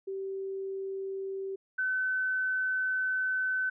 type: tone pair in turn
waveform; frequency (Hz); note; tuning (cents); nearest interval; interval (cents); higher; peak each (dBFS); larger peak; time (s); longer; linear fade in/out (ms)
sine; 387.1 / 1518.3; G4 / F#6; -22 / +44; 2 octaves; 2366; second; -33 / -27; second; 0.07-1.56 / 1.78-3.7; second; 10
effects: none